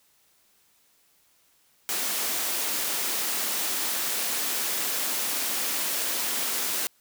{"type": "high-pass noise", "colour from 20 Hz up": "white", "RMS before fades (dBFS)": -28, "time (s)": [1.89, 6.87], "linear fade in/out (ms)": 0, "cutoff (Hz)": 200, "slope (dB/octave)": 24, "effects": ["white hiss -64 dBFS RMS until 7 s"]}